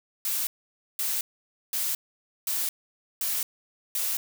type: noise bursts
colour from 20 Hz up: blue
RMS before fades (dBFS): -28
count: 6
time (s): 0.25-4.17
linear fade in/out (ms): 2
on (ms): 220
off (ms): 520
effects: none